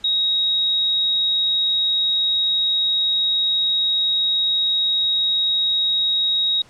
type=tone; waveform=sine; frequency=3787 Hz; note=A#7; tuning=27 cents sharp; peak=-16 dBFS; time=0.04-6.62 s; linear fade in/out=5 ms; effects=pink hiss -50 dBFS RMS until 6.69 s + low-pass 7000 Hz 12 dB/octave